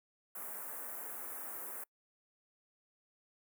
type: band-stop noise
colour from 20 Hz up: white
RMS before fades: -44 dBFS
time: 0.35-1.84 s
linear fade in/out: 5 ms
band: 1700 to 10000 Hz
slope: 24 dB/octave
effects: noise-tail reverb RT60 0.1 s tail -26 dB re dry + high-pass 300 Hz 12 dB/octave